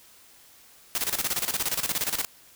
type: noise with tremolo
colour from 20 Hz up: white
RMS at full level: -26 dBFS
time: 0.95-2.25 s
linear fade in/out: 0 ms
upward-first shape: square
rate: 17 Hz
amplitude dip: 75%
effects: white hiss -54 dBFS RMS until 2.55 s